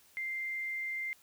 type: tone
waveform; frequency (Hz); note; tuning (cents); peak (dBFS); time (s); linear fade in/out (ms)
sine; 2093; C7; 0; -34; 0.17-1.13; 0
effects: white hiss -63 dBFS RMS until 1.22 s